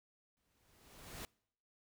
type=noise with exponential growth; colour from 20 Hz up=pink; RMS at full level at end=-45 dBFS; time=0.37-1.25 s; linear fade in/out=0 ms; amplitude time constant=190 ms; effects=noise-tail reverb RT60 0.7 s tail -26 dB re dry